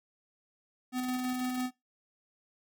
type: tone with tremolo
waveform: square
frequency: 252.6 Hz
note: B3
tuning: 39 cents sharp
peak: -31 dBFS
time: 0.92-1.71 s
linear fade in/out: 50 ms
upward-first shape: square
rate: 6.1 Hz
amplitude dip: 25%
type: noise bursts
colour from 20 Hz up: white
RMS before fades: -45 dBFS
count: 13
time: 0.98-1.615 s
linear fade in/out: 5 ms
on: 23 ms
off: 28 ms
effects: noise-tail reverb RT60 0.2 s tail -21 dB re dry

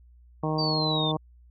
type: harmonic tone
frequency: 155.56 Hz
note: D#3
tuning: in tune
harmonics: 1 / 2 / 3 / 4 / 5 / 6 / 7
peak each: -28 / -31 / -33 / -34 / -35 / -36 / -36 dBFS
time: 0.43-1.17 s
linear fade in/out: 5 ms
type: exponential sweep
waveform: sine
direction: down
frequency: 4699 to 3520 Hz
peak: -27 dBFS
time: 0.58-1.12 s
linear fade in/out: 10 ms
effects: added 60 Hz sine -51 dBFS peak until 1.5 s

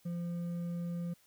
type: tone with hard clipping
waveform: triangle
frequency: 172.5 Hz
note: F3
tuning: 21 cents flat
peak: -36 dBFS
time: 0.05-1.14 s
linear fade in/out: 10 ms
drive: 8 dB
effects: white hiss -67 dBFS RMS until 1.26 s

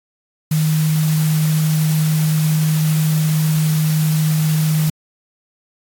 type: tone in noise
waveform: sine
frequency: 155.56 Hz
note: D#3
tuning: in tune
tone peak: -13 dBFS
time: 0.51-4.9 s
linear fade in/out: 5 ms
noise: white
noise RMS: -28 dBFS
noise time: 0.51-4.9 s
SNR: +12 dB
effects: AAC 64 kbps

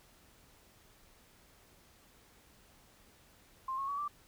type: tone with pitch steps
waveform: sine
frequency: 1054 / 1091.8 / 1131 / 1171.5 Hz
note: C6 / C#6 / C#6 / D6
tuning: +12 / -27 / +34 / -5 cents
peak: -34 dBFS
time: 3.68-4.08 s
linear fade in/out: 5 ms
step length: 100 ms
effects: pink hiss -63 dBFS RMS until 4.27 s

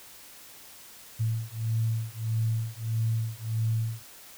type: beating tone pair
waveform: sine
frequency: 111.6 / 113.2 Hz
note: A2 / A2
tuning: +25 / +50 cents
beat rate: 1.6 Hz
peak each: -29 dBFS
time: 1.19-4.03 s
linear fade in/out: 20 ms
effects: white hiss -49 dBFS RMS until 4.37 s

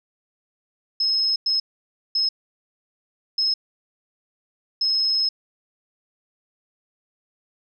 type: tone bursts at uneven times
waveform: sine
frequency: 5170 Hz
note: E8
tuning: 34 cents flat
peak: -18 dBFS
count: 5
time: 1-1.36 / 1.46-1.6 / 2.15-2.29 / 3.38-3.54 / 4.81-5.29 s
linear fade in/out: 5 ms
effects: none

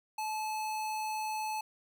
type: tone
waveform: square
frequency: 864 Hz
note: A5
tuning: 32 cents flat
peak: -34 dBFS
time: 0.18-1.61 s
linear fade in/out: 5 ms
effects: none

